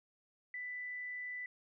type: tone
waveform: sine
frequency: 1987 Hz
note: B6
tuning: 10 cents sharp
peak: -40 dBFS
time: 0.54-1.46 s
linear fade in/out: 2 ms
effects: none